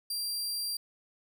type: tone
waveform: sawtooth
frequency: 4735 Hz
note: D8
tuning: 13 cents sharp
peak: -29 dBFS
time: 0.1-0.77 s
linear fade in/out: 5 ms
effects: none